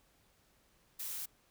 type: noise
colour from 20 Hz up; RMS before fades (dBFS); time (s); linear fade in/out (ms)
blue; -41; 0.99-1.26; 10
effects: pink hiss -70 dBFS RMS until 1.5 s